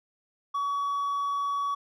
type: tone with hard clipping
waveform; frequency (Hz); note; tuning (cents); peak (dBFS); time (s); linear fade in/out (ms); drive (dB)
sine; 1131; C#6; +34; -27; 0.54-1.75; 10; 2
effects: none